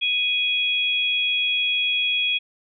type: tone pair together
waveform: sine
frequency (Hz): 2489 / 3322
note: D#7 / G#7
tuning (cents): 0 / 0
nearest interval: perfect fourth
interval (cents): 500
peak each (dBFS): -22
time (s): 0.01-2.39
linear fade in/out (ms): 20
effects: none